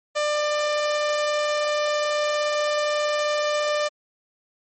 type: tone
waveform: sawtooth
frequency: 596 Hz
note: D5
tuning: 25 cents sharp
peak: -17 dBFS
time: 0.15-3.89 s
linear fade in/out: 20 ms
effects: MP3 32 kbps